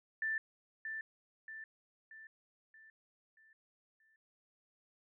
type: tone with echo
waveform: sine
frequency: 1770 Hz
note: A6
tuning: 10 cents sharp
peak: -33 dBFS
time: 0.22-0.38 s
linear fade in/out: 2 ms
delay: 630 ms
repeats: 6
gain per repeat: -6 dB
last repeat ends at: 4.16 s
effects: none